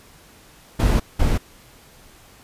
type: noise bursts at uneven times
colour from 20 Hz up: brown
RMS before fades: -17 dBFS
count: 2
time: 0.79-1 / 1.19-1.38 s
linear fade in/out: 10 ms
effects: pink hiss -49 dBFS RMS until 2.43 s + resampled to 32000 Hz